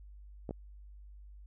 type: clicks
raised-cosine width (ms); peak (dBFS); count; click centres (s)
2; -25; 2; 0.492 / 0.509
effects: added 50 Hz sine -49 dBFS peak until 1.46 s